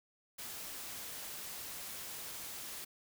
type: noise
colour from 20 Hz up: white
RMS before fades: -45 dBFS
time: 0.38-2.85 s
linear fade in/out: 10 ms
effects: none